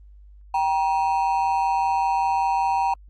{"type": "ring-modulated tone", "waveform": "triangle", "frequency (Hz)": 865, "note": "A5", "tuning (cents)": -30, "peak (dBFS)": -14, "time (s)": [0.54, 2.94], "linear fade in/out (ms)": 5, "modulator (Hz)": 82.6, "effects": ["added 50 Hz sine -44 dBFS peak until 3.09 s", "Opus 24 kbps"]}